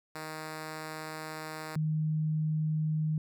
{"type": "tone pair in turn", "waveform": ["5% pulse", "sine"], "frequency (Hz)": [156.5, 155.33], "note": ["D#3", "D#3"], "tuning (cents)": [10, -3], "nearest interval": "unison", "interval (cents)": 13, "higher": "first", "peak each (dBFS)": [-27, -27], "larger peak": "neither", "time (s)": [[0.15, 1.76], [1.76, 3.18]], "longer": "first", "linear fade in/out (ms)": 2, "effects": []}